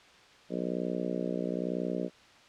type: harmonic tone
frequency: 61 Hz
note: B1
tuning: 21 cents flat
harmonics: 3 / 4 / 5 / 6 / 7 / 8 / 9 / 10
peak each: -36 / -37 / -38 / -39 / -39 / -40 / -41 / -41 dBFS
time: 0.49-2.1 s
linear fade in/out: 50 ms
effects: white hiss -56 dBFS RMS until 2.48 s + low-pass 4000 Hz 12 dB/octave